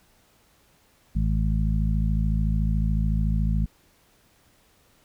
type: harmonic tone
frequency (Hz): 53.8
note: A1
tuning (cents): -38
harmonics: 1 / 2 / 3 / 4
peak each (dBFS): -22 / -29 / -27 / -31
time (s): 1.15-3.66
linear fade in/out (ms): 10
effects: pink hiss -61 dBFS RMS until 5.04 s